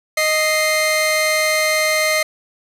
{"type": "tone pair together", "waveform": "sawtooth", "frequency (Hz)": [622.3, 2093], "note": ["D#5", "C7"], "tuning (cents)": [0, 0], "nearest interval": "octave + major sixth", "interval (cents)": 2100, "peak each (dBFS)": -14, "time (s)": [0.17, 2.23], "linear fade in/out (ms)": 5, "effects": ["resampled to 32000 Hz", "7-bit"]}